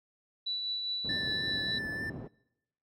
sine tone with tremolo, 3951 Hz, B7, in tune, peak -30 dBFS, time 0.46-1.79 s, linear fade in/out 10 ms, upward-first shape triangle, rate 4.9 Hz, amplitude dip 35%
pink low-pass noise, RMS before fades -39 dBFS, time 1.04-2.28 s, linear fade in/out 10 ms, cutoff 430 Hz, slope 12 dB/octave
triangle tone with vibrato, 1760 Hz, A6, in tune, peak -33 dBFS, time 1.09-2.1 s, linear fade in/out 5 ms, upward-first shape triangle, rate 3.4 Hz, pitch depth 22 cents each way
effects noise-tail reverb RT60 0.9 s tail -24 dB re dry + high-pass 100 Hz 12 dB/octave

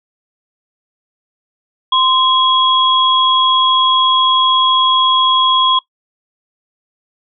sine tone pair together, 1039 / 3316 Hz, C6 / G#7, -12 / -3 cents, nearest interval octave + minor sixth, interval 2009 cents, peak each -12 dBFS, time 1.92-5.79 s, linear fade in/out 5 ms, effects noise-tail reverb RT60 0.1 s tail -21 dB re dry

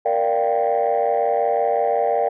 sine chord, G minor seventh, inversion first, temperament equal, 466.2 / 587.3 / 698.5 / 784 Hz, Bb4 / D5 / F5 / G5, 0 / 0 / 0 / 0 cents, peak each -21 dBFS, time 0.05-2.29 s, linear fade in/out 10 ms, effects tanh soft clip ceiling -11 dBFS

